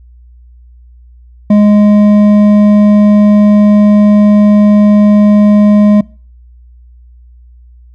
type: tone with hard clipping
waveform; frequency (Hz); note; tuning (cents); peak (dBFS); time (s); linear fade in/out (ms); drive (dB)
sine; 207.7; G#3; 0; -4; 1.5-6.01; 5; 7
effects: noise-tail reverb RT60 0.4 s tail -24 dB re dry + added 60 Hz sine -35 dBFS peak until 7.94 s